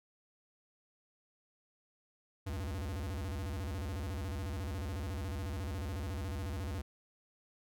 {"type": "tone with vibrato", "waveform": "square", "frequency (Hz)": 82.41, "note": "E2", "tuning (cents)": 0, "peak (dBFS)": -37, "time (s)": [2.46, 6.82], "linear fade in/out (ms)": 10, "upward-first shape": "square", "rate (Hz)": 14, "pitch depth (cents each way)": 280, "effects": []}